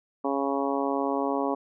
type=harmonic tone; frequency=138.59 Hz; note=C#3; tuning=in tune; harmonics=2 / 3 / 4 / 5 / 6 / 7 / 8; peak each=-29 / -31 / -32 / -33 / -34 / -34 / -35 dBFS; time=0.24-1.55 s; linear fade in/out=10 ms; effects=none